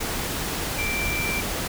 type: tone in noise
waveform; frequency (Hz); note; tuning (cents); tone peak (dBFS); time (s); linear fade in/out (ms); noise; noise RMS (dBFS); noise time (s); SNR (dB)
sine; 2349; D7; 0; -26; 0.78-1.41; 10; pink; -28; 0-1.68; -1
effects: none